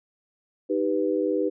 sine chord, Eb augmented, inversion none, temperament equal, 311.1 / 392 / 493.9 Hz, Eb4 / G4 / B4, 0 / 0 / 0 cents, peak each -26 dBFS, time 0.69-1.5 s, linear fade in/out 20 ms, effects none

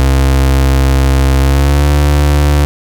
35% pulse tone with pitch glide, 67 to 72.64 Hz, C2 to D2, +42 to -18 cents, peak -5 dBFS, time 0-2.65 s, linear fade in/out 0 ms, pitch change +140 cents, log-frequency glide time 1.38-1.9 s, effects none

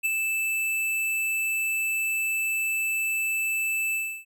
square tone with ADSR envelope, 2637 Hz, E7, in tune, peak -21 dBFS, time 0.03-4.25 s, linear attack 25 ms, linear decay 16 ms, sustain -4 dB, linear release 310 ms, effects none

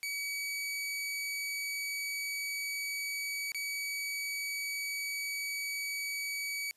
sawtooth tone with dropouts, 2273 Hz, C#7, 43 cents sharp, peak -31 dBFS, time 0.03-6.71 s, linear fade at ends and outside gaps 0 ms, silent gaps 3.519-3.546 s, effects white hiss -70 dBFS RMS until 6.76 s + resampled to 32000 Hz

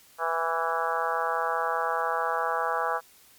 harmonic tone with a mistuned harmonic, 164.81 Hz, E3, in tune, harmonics 3 / 4 / 5 / 6 / 7 / 8 / 9 / 10, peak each -33 / -33 / -31 / -33 / -31 / -33 / -35 / -38 dBFS, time 0.18-3.01 s, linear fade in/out 50 ms, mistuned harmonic 8, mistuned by +19 cents, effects white hiss -56 dBFS RMS until 3.38 s + MP3 96 kbps

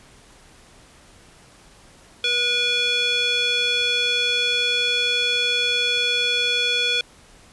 square tone with band-pass filter, 484.6 Hz, B4, 33 cents flat, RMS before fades -21 dBFS, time 2.24-7.01 s, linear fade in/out 2 ms, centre 3100 Hz, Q 4.9, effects pink hiss -50 dBFS RMS until 7.52 s + resampled to 24000 Hz

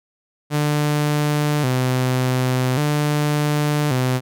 sawtooth tone with vibrato, 137.8 Hz, C#3, 10 cents flat, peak -13 dBFS, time 0.5-4.21 s, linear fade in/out 50 ms, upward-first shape square, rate 0.44 Hz, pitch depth 130 cents each way, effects none

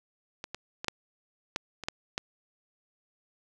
clicks, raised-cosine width 0.2 ms, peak -20 / -19 / -18 / -10 / -12 / -22 / -12 / -13 dBFS, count 8, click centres 0.441 / 0.546 / 0.845 / 0.883 / 1.561 / 1.837 / 1.885 / 2.179 s, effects none

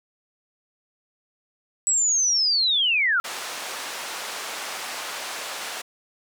sine linear sweep, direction down, 7902 to 1318.5 Hz, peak -18 dBFS, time 1.87-3.2 s, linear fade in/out 0 ms
pink band-pass noise, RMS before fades -33 dBFS, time 3.24-5.82 s, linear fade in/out 10 ms, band 710 to 9200 Hz, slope 12 dB/octave
effects none

